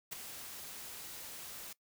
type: noise with ADSR envelope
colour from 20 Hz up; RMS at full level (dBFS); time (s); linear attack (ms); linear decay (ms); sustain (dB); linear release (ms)
white; -39; 0.11-1.73; 17; 10; -8; 5
effects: noise-tail reverb RT60 0.1 s tail -20 dB re dry